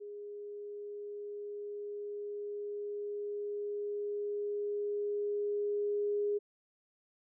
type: tone with level ramp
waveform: sine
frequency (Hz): 411.8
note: G#4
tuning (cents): -15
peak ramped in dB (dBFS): -42 to -29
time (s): 0-6.39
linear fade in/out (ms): 20
effects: none